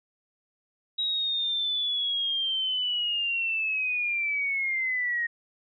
sine linear sweep, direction down, 3838 to 1864.7 Hz, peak -25 dBFS, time 0.98-5.27 s, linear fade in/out 10 ms, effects none

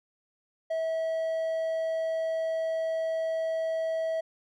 triangle tone, 648 Hz, E5, 30 cents flat, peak -25 dBFS, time 0.7-4.21 s, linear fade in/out 10 ms, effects none

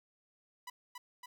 sawtooth tone with echo, 987.8 Hz, B5, in tune, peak -39 dBFS, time 0.67-0.7 s, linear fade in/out 5 ms, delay 280 ms, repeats 2, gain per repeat -2 dB, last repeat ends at 1.26 s, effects none

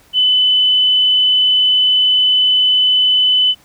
sine tone, 3011 Hz, F#7, 30 cents sharp, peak -9 dBFS, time 0.13-3.55 s, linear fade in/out 50 ms, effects pink hiss -49 dBFS RMS until 3.64 s

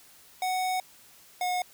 square tone pair in turn, 742 / 725.1 Hz, F#5 / F#5, +5 / -35 cents, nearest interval unison, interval 40 cents, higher first, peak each -27 dBFS, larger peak neither, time 0.42-0.8 / 1.41-1.62 s, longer first, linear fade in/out 2 ms, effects white hiss -55 dBFS RMS until 1.73 s

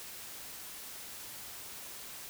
silence, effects white hiss -46 dBFS RMS until 2.29 s

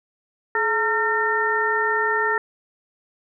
harmonic tone with a mistuned harmonic, 454.3 Hz, A#4, 45 cents flat, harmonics 1 / 2 / 3 / 4, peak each -25 / -25 / -25 / -22 dBFS, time 0.55-2.38 s, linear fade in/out 2 ms, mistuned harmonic 1, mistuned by -100 cents, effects none

